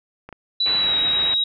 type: clicks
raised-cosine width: 0.5 ms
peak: -22 dBFS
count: 2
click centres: 0.29 / 0.327 s
type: tone with pitch glide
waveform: sine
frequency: 3951 to 3823 Hz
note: B7 to A#7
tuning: 0 to +43 cents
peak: -17 dBFS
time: 0.6-1.44 s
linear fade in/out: 5 ms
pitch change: -57 cents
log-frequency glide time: 0.76-0.95 s
type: low-pass noise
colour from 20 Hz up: white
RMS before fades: -32 dBFS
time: 0.66-1.34 s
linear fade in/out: 0 ms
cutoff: 3100 Hz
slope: 48 dB/octave
effects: none